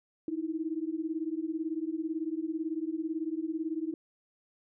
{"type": "beating tone pair", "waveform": "sine", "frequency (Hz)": [311.1, 329.1], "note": ["D#4", "E4"], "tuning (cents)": [0, -3], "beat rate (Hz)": 18, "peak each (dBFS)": [-34, -34], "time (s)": [0.28, 3.94], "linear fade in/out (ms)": 2, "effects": []}